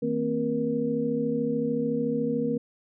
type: tone cluster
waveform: sine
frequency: 158.9 / 229.5 / 263.2 / 473.9 Hz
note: D#3 / A#3 / C4 / A#4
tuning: +37 / -27 / +10 / +28 cents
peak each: -35 / -29 / -29 / -28 dBFS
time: 0.02-2.58 s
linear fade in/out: 10 ms
effects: none